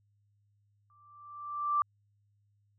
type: tone with exponential growth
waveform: sine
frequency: 1174 Hz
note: D6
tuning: 1 cent flat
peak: -23 dBFS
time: 0.9-1.82 s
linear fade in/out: 1 ms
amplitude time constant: 200 ms
effects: added 102 Hz sine -68 dBFS peak until 2.78 s